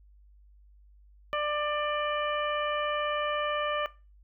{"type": "harmonic tone", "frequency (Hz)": 594, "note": "D5", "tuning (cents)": 20, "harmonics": [1, 2, 3, 4, 5], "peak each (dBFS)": [-31, -30, -37, -39, -39], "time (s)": [1.33, 3.86], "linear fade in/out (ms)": 0, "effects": ["noise-tail reverb RT60 0.3 s tail -19 dB re dry", "added 50 Hz sine -54 dBFS peak until 4.23 s"]}